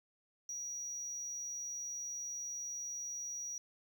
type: tone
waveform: sine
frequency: 5780 Hz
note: F#8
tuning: 41 cents flat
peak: -38 dBFS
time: 0.49-3.58 s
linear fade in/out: 2 ms
effects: tanh soft clip ceiling -37 dBFS + 11-bit